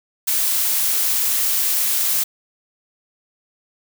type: noise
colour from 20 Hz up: blue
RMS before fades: -19 dBFS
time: 0.27-2.24 s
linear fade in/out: 10 ms
effects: none